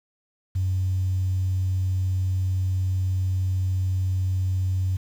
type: tone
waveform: sine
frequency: 93.4 Hz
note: F#2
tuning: 17 cents sharp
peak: -20 dBFS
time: 0.55-4.97 s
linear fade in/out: 10 ms
effects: tanh soft clip ceiling -16 dBFS + 8-bit